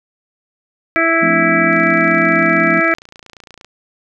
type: harmonic tone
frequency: 329.6 Hz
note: E4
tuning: in tune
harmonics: 1 / 2 / 4 / 5 / 6 / 7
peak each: -18 / -18 / -18 / -18 / -18 / -18 dBFS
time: 0.96-2.94 s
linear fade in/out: 0 ms
type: chord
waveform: sine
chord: D minor seventh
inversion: first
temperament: equal with one note detuned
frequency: 173.81 / 220 / 261.6 / 293.7 Hz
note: F3 / A3 / C4 / D4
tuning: -8 / 0 / 0 / 0 cents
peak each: -21 / -22 / -23 / -24 dBFS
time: 1.21-2.81 s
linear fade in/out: 20 ms
type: click train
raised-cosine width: 0.2 ms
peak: -21 dBFS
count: 56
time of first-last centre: 1.73-3.646 s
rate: 28.7 Hz
effects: none